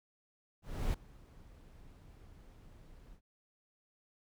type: noise with ADSR envelope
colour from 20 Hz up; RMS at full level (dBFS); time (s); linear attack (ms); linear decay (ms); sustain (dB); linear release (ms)
brown; -32; 0.62-3.21; 320; 5; -24; 78
effects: none